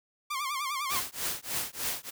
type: tone with vibrato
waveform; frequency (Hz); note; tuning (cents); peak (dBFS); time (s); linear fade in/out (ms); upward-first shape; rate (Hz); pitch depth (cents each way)
sawtooth; 1121; C#6; +19; -27; 0.3-1; 10; sine; 9.9; 120
type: noise with tremolo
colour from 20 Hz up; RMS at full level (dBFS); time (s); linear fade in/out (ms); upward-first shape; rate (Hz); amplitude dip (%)
white; -30; 0.89-2.11; 20; triangle; 3.3; 100
effects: none